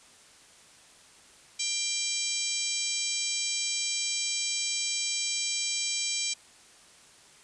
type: harmonic tone with a mistuned harmonic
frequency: 790 Hz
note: G5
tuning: 13 cents sharp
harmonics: 3 / 4 / 5 / 6 / 7 / 8 / 9 / 10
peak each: -36 / -38 / -37 / -39 / -35 / -36 / -40 / -34 dBFS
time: 1.59-6.34 s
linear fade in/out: 10 ms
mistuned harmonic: 9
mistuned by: -16 cents
effects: white hiss -55 dBFS RMS until 7.43 s + resampled to 22050 Hz